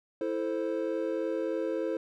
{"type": "chord", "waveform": "triangle", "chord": "A minor", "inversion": "second", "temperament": "equal", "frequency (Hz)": [329.6, 440, 523.3], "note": ["E4", "A4", "C5"], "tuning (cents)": [0, 0, 0], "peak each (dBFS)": [-31, -32, -31], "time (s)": [0.21, 1.97], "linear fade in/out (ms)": 2, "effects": []}